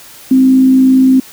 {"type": "tone with frequency modulation", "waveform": "sine", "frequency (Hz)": 261.6, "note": "C4", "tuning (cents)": 0, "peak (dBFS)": -4, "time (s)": [0.31, 1.2], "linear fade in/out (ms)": 5, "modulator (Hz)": 57.4, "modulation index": 0.21, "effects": ["white hiss -36 dBFS RMS until 1.32 s"]}